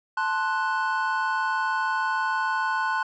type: chord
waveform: triangle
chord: F# diminished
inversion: first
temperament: equal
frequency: 880 / 1046.5 / 1480 Hz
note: A5 / C6 / F#6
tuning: 0 / 0 / 0 cents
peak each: -26 / -26 / -25 dBFS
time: 0.17-3.03 s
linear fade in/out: 5 ms
effects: resampled to 16000 Hz